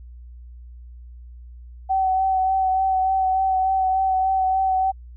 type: tone with vibrato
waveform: sine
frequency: 760 Hz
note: F#5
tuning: 46 cents sharp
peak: -17 dBFS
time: 1.89-4.92 s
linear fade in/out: 20 ms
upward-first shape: sine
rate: 3.4 Hz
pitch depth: 18 cents each way
effects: added 60 Hz sine -38 dBFS peak until 5.16 s